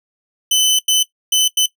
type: tone bursts at uneven times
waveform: sawtooth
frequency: 3030 Hz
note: F#7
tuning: 40 cents sharp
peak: -8 dBFS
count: 4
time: 0.51-0.79 / 0.88-1.03 / 1.32-1.48 / 1.57-1.66 s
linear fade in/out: 5 ms
effects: noise-tail reverb RT60 0.1 s tail -17 dB re dry